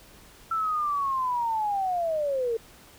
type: linear sweep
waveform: sine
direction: down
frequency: 1340 to 443.6 Hz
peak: -24 dBFS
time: 0.51-2.57 s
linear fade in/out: 5 ms
effects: pink hiss -52 dBFS RMS until 2.98 s